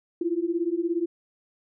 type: beating tone pair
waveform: sine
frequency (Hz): 330.9 / 347.9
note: E4 / F4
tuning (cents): +7 / -7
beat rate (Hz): 17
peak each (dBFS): -27 / -26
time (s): 0.21-1.06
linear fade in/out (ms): 5
effects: none